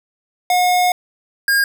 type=tone pair in turn; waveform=square; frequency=722 / 1620.8 Hz; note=F#5 / G#6; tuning=-43 / -43 cents; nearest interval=octave + major second; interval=1400 cents; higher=second; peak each=-13 dBFS; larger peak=neither; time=0.5-0.92 / 1.48-1.64 s; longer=first; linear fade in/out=2 ms; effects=none